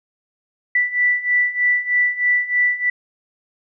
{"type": "beating tone pair", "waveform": "sine", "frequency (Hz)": [1969, 1972.2], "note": ["B6", "B6"], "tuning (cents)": [-6, -3], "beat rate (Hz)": 3.2, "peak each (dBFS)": [-20, -17], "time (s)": [0.75, 2.9], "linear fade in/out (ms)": 5, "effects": []}